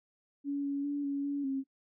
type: tone with pitch steps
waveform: sine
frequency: 283 / 280.8 / 286.9 / 280.5 / 283.8 / 269.6 Hz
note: C#4 / C#4 / D4 / C#4 / C#4 / C#4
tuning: +36 / +22 / -40 / +21 / +41 / -48 cents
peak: -30 dBFS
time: 0.44-1.64 s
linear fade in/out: 50 ms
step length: 200 ms
effects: noise-tail reverb RT60 0.1 s tail -18 dB re dry